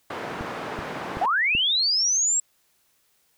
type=band-pass noise; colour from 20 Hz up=white; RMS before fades=-33 dBFS; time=0.1-1.26 s; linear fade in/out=5 ms; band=150 to 1200 Hz; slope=12 dB/octave
type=click train; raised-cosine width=3 ms; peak=-19 dBFS; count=4; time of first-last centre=0.41-1.551 s; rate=2.63 Hz
type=linear sweep; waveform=sine; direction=up; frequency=659.3 to 7700 Hz; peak=-19 dBFS; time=1.21-2.4 s; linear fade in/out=5 ms
effects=white hiss -66 dBFS RMS until 3.37 s